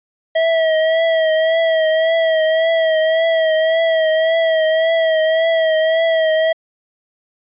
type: tone with vibrato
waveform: square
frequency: 645 Hz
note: E5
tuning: 38 cents flat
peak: -13 dBFS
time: 0.35-6.53 s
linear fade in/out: 10 ms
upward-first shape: triangle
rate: 1.8 Hz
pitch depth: 45 cents each way
effects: resampled to 8000 Hz